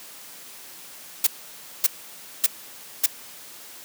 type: noise bursts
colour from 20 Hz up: blue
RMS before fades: -17 dBFS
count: 4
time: 1.24-3.062 s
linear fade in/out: 5 ms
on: 28 ms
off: 570 ms
effects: white hiss -43 dBFS RMS until 3.84 s + high-pass 150 Hz 12 dB/octave